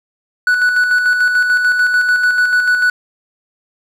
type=tone with tremolo; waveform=triangle; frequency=1480 Hz; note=F#6; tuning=in tune; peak=-7 dBFS; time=0.47-2.9 s; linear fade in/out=2 ms; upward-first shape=square; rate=6.8 Hz; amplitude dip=40%; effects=none